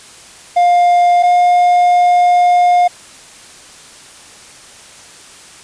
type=tone pair in turn; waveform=triangle; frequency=705 / 711.1 Hz; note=F5 / F5; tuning=+16 / +31 cents; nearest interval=unison; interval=15 cents; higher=second; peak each=-5 dBFS; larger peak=neither; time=0.56-1.23 / 1.23-2.88 s; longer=second; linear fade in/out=10 ms; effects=white hiss -38 dBFS RMS until 5.63 s + resampled to 22050 Hz